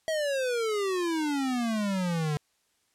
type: exponential sweep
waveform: square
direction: down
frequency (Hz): 649 to 145.5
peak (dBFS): -27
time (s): 0.08-2.37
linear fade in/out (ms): 0
effects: white hiss -71 dBFS RMS until 2.94 s + low-pass 10000 Hz 12 dB/octave